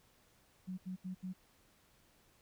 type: tone bursts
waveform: sine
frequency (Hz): 185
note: F#3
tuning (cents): 0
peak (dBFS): -39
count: 4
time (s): 0.67-1.335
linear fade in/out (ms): 20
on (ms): 110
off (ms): 75
effects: pink hiss -69 dBFS RMS until 2.41 s